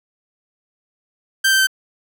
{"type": "tone with pitch steps", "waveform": "sawtooth", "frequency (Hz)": [1568, 1557.2, 1546.4], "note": ["G6", "G6", "G6"], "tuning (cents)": [0, -12, -24], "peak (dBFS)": -9, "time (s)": [1.44, 1.671], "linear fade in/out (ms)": 10, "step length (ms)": 77, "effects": []}